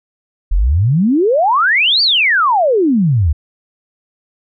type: exponential two-way sweep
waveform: sine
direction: up then down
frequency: 37.73 to 4755 to 68.9 Hz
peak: -9 dBFS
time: 0.51-3.33 s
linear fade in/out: 10 ms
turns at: 2.02 s
effects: none